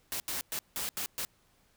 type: noise bursts at uneven times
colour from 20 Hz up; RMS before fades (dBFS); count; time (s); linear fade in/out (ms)
white; -35; 6; 0.12-0.2 / 0.28-0.41 / 0.52-0.59 / 0.76-0.89 / 0.97-1.06 / 1.18-1.25; 0
effects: pink hiss -68 dBFS RMS until 1.76 s